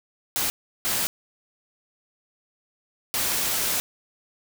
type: noise bursts at uneven times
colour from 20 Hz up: white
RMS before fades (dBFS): -25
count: 3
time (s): 0.36-0.5 / 0.85-1.07 / 3.14-3.8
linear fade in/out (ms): 0
effects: none